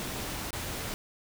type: noise with dropouts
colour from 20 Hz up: pink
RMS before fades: -36 dBFS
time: 0-0.94 s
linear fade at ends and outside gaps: 0 ms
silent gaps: 0.506-0.53 s
effects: none